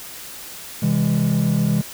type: chord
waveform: triangle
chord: C augmented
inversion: none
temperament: just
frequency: 130.81 / 163.52 / 204.4 Hz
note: C3 / E3 / G#3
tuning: 0 / -14 / -27 cents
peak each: -19 / -17 / -17 dBFS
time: 0.82-1.82 s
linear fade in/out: 10 ms
effects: tanh soft clip ceiling -9 dBFS + white hiss -36 dBFS RMS until 1.93 s